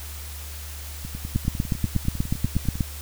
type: two click trains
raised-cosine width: 5 ms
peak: -20 / -9 dBFS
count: 18 / 13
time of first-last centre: 1.05-2.755 / 1.36-2.808 s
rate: 9.97 / 8.29 Hz
effects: added 73 Hz sine -35 dBFS peak until 3.01 s + white hiss -40 dBFS RMS until 3.01 s